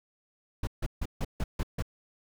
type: noise bursts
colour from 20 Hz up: brown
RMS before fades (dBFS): -29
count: 7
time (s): 0.63-1.824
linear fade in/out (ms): 5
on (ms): 42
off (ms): 150
effects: none